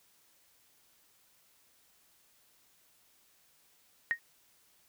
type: tone with exponential decay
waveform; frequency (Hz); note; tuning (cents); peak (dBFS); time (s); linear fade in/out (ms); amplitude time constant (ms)
sine; 1864.7; A#6; 0; -22; 4.11-4.19; 0; 17
effects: white hiss -67 dBFS RMS until 4.88 s